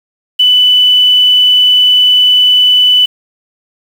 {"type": "tone with quantisation", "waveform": "sine", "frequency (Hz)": 2990, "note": "F#7", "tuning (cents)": 17, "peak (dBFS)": -4, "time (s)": [0.39, 3.06], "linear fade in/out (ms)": 10, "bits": 5, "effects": []}